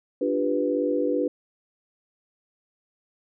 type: chord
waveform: sine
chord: G dominant seventh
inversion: second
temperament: equal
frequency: 293.7 / 349.2 / 392 / 493.9 Hz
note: D4 / F4 / G4 / B4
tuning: 0 / 0 / 0 / 0 cents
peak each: -26 / -30 / -29 / -25 dBFS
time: 0.21-1.28 s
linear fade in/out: 5 ms
effects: none